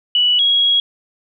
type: tone pair in turn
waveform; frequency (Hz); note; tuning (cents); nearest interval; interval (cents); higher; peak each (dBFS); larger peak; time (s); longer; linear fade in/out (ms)
sine; 2950 / 3311; F#7 / G#7; -6 / -6; major second; 200; second; -11; neither; 0.15-0.39 / 0.39-0.8; second; 2
effects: none